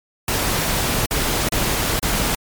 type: noise with dropouts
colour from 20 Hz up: pink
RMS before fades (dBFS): -20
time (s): 0.28-2.35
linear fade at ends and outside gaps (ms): 2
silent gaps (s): 1.06-1.109 / 1.488-1.521 / 1.994-2.027
effects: MP3 96 kbps